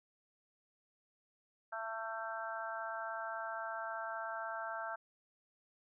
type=harmonic tone; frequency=223.7 Hz; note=A3; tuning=29 cents sharp; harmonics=3 / 4 / 5 / 6 / 7; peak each=-44 / -45 / -51 / -44 / -45 dBFS; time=1.72-4.96 s; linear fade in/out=10 ms; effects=none